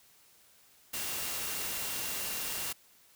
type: tone in noise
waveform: sine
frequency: 2770 Hz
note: F7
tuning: 15 cents flat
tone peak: -47 dBFS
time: 0.93-2.73 s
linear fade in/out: 10 ms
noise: white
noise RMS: -36 dBFS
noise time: 0.93-2.73 s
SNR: -14 dB
effects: white hiss -62 dBFS RMS until 3.15 s